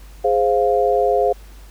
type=chord; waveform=sine; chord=F minor; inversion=first; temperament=equal; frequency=415.3 / 523.3 / 698.5 Hz; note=Ab4 / C5 / F5; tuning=0 / 0 / 0 cents; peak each=-18 dBFS; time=0.24-1.33 s; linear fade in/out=10 ms; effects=added 50 Hz sine -38 dBFS peak until 1.7 s + pink hiss -49 dBFS RMS until 1.7 s